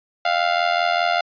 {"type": "tone with amplitude modulation", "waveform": "sawtooth", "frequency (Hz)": 698.5, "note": "F5", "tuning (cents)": 0, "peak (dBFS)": -10, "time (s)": [0.25, 1.21], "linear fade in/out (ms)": 5, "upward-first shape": "sine", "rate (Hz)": 85, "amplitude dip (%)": 75, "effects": ["resampled to 11025 Hz"]}